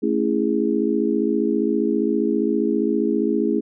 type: chord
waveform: sine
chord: A major seventh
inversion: none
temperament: just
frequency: 220 / 275 / 330 / 412.5 Hz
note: A3 / C#4 / E4 / G#4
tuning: 0 / -14 / +2 / -12 cents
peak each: -23 dBFS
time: 0.02-3.61 s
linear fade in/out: 20 ms
effects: none